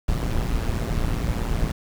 brown noise with amplitude modulation, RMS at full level -20 dBFS, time 0.08-1.72 s, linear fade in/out 5 ms, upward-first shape sine, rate 116 Hz, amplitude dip 75%, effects none

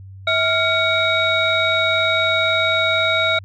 sine tone cluster, 649 / 1391 / 2249 / 3791 Hz, E5 / F6 / C#7 / A#7, -27 / -7 / +24 / +28 cents, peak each -20 dBFS, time 0.27-3.39 s, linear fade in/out 5 ms, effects tanh soft clip ceiling -6 dBFS + added 96 Hz sine -35 dBFS peak until 3.44 s

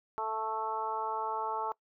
harmonic tone, 220 Hz, A3, in tune, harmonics 2 / 3 / 4 / 5 / 6, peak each -40 / -43 / -34 / -39 / -40 dBFS, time 0.18-1.72 s, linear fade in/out 0 ms, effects noise-tail reverb RT60 0.1 s tail -22 dB re dry

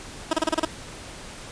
15% pulse tone bursts, 320 Hz, D#4, 49 cents sharp, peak -13 dBFS, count 7, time 0.31-0.651 s, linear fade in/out 5 ms, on 23 ms, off 30 ms, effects pink hiss -40 dBFS RMS until 1.51 s + resampled to 22050 Hz

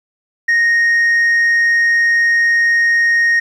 sine tone, 1862 Hz, A#6, 2 cents flat, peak -7 dBFS, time 0.48-3.4 s, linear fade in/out 10 ms, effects tanh soft clip ceiling -9 dBFS + 8-bit

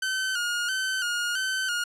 sawtooth tone with vibrato, 1480 Hz, F#6, in tune, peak -22 dBFS, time 0.02-1.84 s, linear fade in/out 5 ms, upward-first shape square, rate 1.5 Hz, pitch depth 60 cents each way, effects low-pass 10000 Hz 12 dB/octave

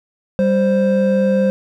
triangle tone pair together, 196 / 523.3 Hz, G3 / C5, 0 / 0 cents, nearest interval octave + perfect fourth, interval 1700 cents, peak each -13 dBFS, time 0.39-1.5 s, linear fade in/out 0 ms, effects none

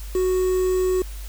triangle tone with quantisation, 370 Hz, F#4, in tune, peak -16 dBFS, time 0.15-1.02 s, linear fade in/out 2 ms, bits 6, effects added 50 Hz sine -31 dBFS peak until 1.28 s + white hiss -44 dBFS RMS until 1.28 s

